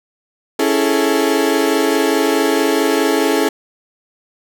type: chord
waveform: 35% pulse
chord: A major seventh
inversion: first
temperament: equal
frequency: 277.2 / 329.6 / 415.3 / 440 Hz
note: C#4 / E4 / G#4 / A4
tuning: 0 / 0 / 0 / 0 cents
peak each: -17 dBFS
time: 0.59-3.49 s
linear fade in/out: 5 ms
effects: none